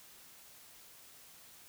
silence, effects white hiss -57 dBFS RMS until 1.68 s

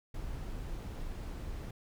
brown noise, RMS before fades -40 dBFS, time 0.14-1.71 s, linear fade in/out 5 ms, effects none

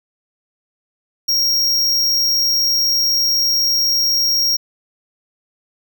square tone, 5588 Hz, F8, in tune, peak -14 dBFS, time 1.28-4.57 s, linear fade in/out 10 ms, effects none

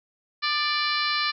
harmonic tone with a mistuned harmonic, 587.3 Hz, D5, in tune, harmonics 2 / 3 / 4 / 5 / 6 / 7 / 8 / 9, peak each -28 / -30 / -30 / -34 / -35 / -29 / -33 / -36 dBFS, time 0.42-1.32 s, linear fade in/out 20 ms, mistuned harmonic 2, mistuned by +27 cents, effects none

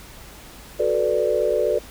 sine chord, B minor seventh, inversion second, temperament equal with one note detuned, 370 / 438.2 / 493.9 / 587.3 Hz, F#4 / A4 / B4 / D5, 0 / -7 / 0 / 0 cents, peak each -26 / -23 / -23 / -22 dBFS, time 0.79-1.79 s, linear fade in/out 10 ms, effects added 52 Hz sine -47 dBFS peak until 1.9 s + pink hiss -43 dBFS RMS until 1.9 s

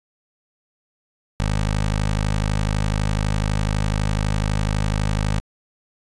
15% pulse tone with notch filter, 52 Hz, G#1, 3 cents sharp, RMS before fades -21 dBFS, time 1.4-5.4 s, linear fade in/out 0 ms, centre 360 Hz, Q 1.1, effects resampled to 22050 Hz

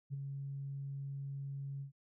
sine tone with ADSR envelope, 138.59 Hz, C#3, in tune, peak -34 dBFS, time 0.1-1.92 s, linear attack 37 ms, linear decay 15 ms, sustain -5 dB, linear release 110 ms, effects tanh soft clip ceiling -32 dBFS

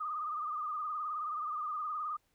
sine tone with vibrato, 1221 Hz, D#6, 33 cents flat, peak -34 dBFS, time 0-2.17 s, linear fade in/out 10 ms, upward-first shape sine, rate 19 Hz, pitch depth 64 cents each way, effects pink hiss -75 dBFS RMS until 2.34 s

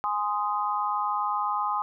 sine chord, Ab major, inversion none, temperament just, 830.6 / 1038.3 / 1245.9 Hz, Ab5 / C6 / Eb6, 0 / -14 / +2 cents, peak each -29 dBFS, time 0.04-1.82 s, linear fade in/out 0 ms, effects none

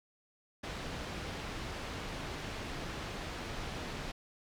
pink low-pass noise, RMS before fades -41 dBFS, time 0.63-4.12 s, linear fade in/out 10 ms, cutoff 4500 Hz, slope 12 dB/octave, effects none

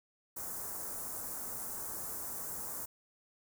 white band-stop noise, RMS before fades -41 dBFS, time 0.36-2.86 s, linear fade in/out 10 ms, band 1400 to 6900 Hz, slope 24 dB/octave, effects none

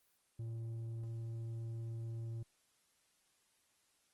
square tone with low-pass filter, 114.4 Hz, A#2, 32 cents flat, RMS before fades -43 dBFS, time 0.39-2.43 s, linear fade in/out 5 ms, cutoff 260 Hz, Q 0.56, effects white hiss -75 dBFS RMS until 4.13 s + Opus 24 kbps

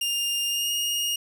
sawtooth tone with pitch glide, 2808 to 2854 Hz, F7 to F7, +9 to +37 cents, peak -21 dBFS, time 0.01-1.16 s, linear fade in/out 5 ms, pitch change +28 cents, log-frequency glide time 0.48-0.7 s, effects none

